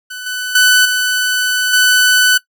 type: tone with level steps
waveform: sawtooth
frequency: 1498 Hz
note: F#6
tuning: 21 cents sharp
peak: -21 / -15 / -3 / -9 / -4 dBFS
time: 0.1-2.38 s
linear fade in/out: 10 ms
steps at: 0.26 / 0.55 / 0.85 / 1.73 s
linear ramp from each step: 5 ms
effects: noise-tail reverb RT60 0.1 s tail -19 dB re dry